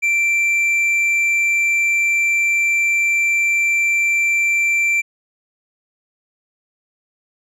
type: tone with tanh clipping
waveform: sine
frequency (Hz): 2349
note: D7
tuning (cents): 0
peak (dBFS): -15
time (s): 0.02-5.02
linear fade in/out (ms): 20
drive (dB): 5
effects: none